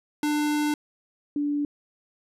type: tone pair in turn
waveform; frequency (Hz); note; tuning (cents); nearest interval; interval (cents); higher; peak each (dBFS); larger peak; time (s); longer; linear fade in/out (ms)
square / sine; 297.9 / 290.8; D4 / D4; +25 / -17; unison; 42; first; -23; neither; 0.23-0.74 / 1.36-1.65; first; 2
effects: resampled to 32000 Hz